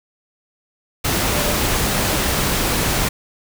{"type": "tone in noise", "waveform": "sine", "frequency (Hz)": 589, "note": "D5", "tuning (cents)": 5, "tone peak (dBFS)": -26, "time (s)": [1.32, 1.56], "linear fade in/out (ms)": 10, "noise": "pink", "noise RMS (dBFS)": -19, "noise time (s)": [1.04, 3.09], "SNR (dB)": -10, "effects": []}